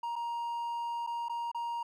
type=tone with dropouts; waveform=triangle; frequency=940 Hz; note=A#5; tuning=14 cents sharp; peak=-31 dBFS; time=0.03-1.83 s; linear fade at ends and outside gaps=5 ms; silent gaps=0.157-0.161 / 1.066-1.072 / 1.285-1.295 / 1.516-1.546 s; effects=none